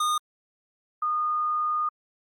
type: tone pair in turn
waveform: square / sine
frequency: 1225 / 1225 Hz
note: D#6 / D#6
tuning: -27 / -27 cents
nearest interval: unison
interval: 0 cents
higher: neither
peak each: -23 dBFS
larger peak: neither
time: 0-0.18 / 1.02-1.89 s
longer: second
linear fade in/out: 5 ms
effects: low-pass 12000 Hz 12 dB/octave + Opus 48 kbps